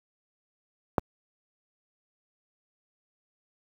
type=click; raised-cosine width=1 ms; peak=-7 dBFS; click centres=0.982 s; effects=high-pass 60 Hz 12 dB/octave + 8-bit